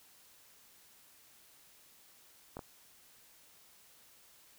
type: clicks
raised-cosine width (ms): 1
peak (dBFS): -28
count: 2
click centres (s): 2.569 / 2.592
effects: white hiss -62 dBFS RMS until 4.58 s